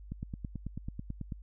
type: click train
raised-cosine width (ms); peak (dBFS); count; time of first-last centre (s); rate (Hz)
5; -25; 12; 0.12-1.322; 9.15
effects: added 50 Hz sine -46 dBFS peak until 1.42 s